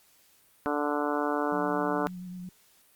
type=harmonic tone; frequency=146.83 Hz; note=D3; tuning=in tune; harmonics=2 / 3 / 4 / 5 / 6 / 7 / 8 / 9 / 10; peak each=-31 / -33 / -34 / -35 / -36 / -36 / -37 / -38 / -38 dBFS; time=0.66-2.07 s; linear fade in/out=0 ms
type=tone with vibrato; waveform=sine; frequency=180.9 Hz; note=F#3; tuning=39 cents flat; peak=-37 dBFS; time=1.52-2.49 s; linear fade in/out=2 ms; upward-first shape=square; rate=8.7 Hz; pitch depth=18 cents each way
effects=white hiss -62 dBFS RMS until 2.95 s + Opus 48 kbps